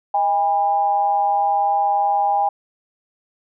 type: tone with amplitude modulation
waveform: sine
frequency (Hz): 810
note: G#5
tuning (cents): -43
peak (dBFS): -12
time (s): 0.14-2.49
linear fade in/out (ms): 5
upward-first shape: sine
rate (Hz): 179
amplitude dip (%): 65
effects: none